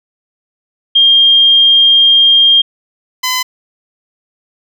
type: tone pair in turn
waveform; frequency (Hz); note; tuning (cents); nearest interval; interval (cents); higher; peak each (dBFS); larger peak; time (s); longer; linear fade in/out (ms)
sine / 10% pulse; 3212 / 1014.9; G7 / B5; +41 / +47; octave + minor sixth; 1994; first; -4; neither; 0.95-2.62 / 3.23-3.43; first; 10
effects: none